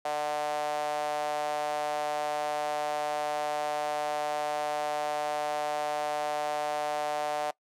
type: tone with high-pass filter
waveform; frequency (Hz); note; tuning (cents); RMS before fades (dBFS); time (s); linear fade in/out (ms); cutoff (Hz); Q
sawtooth; 149.3; D3; +29; -31; 0.05-7.51; 5; 680; 7.1
effects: noise-tail reverb RT60 0.1 s tail -21 dB re dry + low-pass 11000 Hz 12 dB/octave